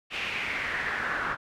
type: noise with band-pass filter sweep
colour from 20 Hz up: brown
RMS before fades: -31 dBFS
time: 0.1-1.37 s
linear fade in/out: 50 ms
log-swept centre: 2700 to 1400 Hz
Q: 4.3
effects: none